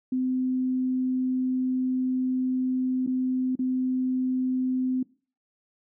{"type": "tone with dropouts", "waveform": "sine", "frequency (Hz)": 256.5, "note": "C4", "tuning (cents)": -34, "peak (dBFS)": -23, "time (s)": [0.12, 5.03], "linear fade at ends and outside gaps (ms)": 5, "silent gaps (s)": [[3.065, 3.073], [3.555, 3.591]], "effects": ["noise-tail reverb RT60 0.4 s tail -21 dB re dry"]}